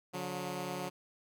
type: tone pair together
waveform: 10% pulse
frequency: 143.12 / 181 Hz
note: D3 / F#3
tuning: -44 / -38 cents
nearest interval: major third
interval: 406 cents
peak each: -33 / -30 dBFS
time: 0.13-0.9 s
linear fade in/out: 20 ms
effects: none